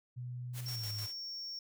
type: tone with pitch glide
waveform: sine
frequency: 123.47 to 107.49 Hz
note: B2 to A2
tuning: 0 to -40 cents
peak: -39 dBFS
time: 0.16-1.07 s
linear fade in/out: 20 ms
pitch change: -240 cents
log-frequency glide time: 0.72-0.87 s
type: noise with tremolo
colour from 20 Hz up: white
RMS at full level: -46 dBFS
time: 0.53-1.14 s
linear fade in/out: 50 ms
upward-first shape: square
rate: 6.6 Hz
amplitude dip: 55%
type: tone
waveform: triangle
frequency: 5490 Hz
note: F8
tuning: 31 cents flat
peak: -39 dBFS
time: 0.66-1.59 s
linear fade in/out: 2 ms
effects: none